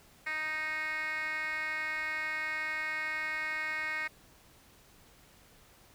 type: tone with band-pass filter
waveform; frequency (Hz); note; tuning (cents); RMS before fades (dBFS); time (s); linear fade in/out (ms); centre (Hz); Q
10% pulse; 311.1; D#4; 0; -35; 0.26-4.08; 10; 2100; 5
effects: pink hiss -60 dBFS RMS until 5.94 s